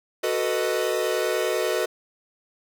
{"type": "chord", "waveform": "45% pulse", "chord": "B dominant seventh", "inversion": "second", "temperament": "equal with one note detuned", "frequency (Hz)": [370, 443.8, 493.9, 622.3], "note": ["F#4", "A4", "B4", "D#5"], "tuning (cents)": [0, 15, 0, 0], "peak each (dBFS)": -28, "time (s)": [0.23, 1.86], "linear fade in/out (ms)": 10, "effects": []}